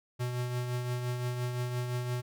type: tone with tremolo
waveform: square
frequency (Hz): 123.47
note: B2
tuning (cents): 0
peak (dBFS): -30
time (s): 0.19-2.22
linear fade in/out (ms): 20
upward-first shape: triangle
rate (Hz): 5.8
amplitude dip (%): 45
effects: none